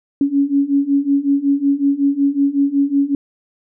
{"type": "beating tone pair", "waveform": "sine", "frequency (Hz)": [277.2, 282.6], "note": ["C#4", "C#4"], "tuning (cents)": [0, 34], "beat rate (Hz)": 5.4, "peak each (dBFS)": [-17, -15], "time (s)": [0.21, 3.15], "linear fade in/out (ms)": 2, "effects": []}